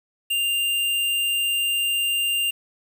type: tone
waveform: square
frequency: 2794 Hz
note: F7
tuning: in tune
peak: -21 dBFS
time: 0.3-2.51 s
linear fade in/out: 10 ms
effects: 8-bit